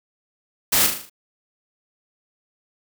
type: noise with echo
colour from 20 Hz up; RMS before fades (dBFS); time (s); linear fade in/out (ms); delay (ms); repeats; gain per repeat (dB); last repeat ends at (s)
white; -18; 0.72-0.87; 10; 38; 6; -5; 1.098
effects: none